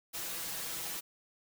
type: noise with comb filter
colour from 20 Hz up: white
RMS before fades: -39 dBFS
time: 0.13-1.01 s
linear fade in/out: 20 ms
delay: 6.1 ms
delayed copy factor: +0.9
effects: none